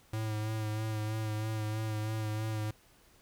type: tone with vibrato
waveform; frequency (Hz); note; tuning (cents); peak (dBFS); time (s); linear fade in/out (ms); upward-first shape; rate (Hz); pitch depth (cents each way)
square; 108.5; A2; -24; -33; 0.13-2.71; 5; sine; 3.1; 27
effects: pink hiss -63 dBFS RMS until 3.21 s